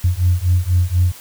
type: beating tone pair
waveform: sine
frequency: 87.31 / 91.41 Hz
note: F2 / F#2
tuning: 0 / -20 cents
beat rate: 4.1 Hz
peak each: -15 dBFS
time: 0.04-1.12 s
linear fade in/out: 5 ms
effects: tanh soft clip ceiling -5 dBFS + white hiss -39 dBFS RMS until 1.2 s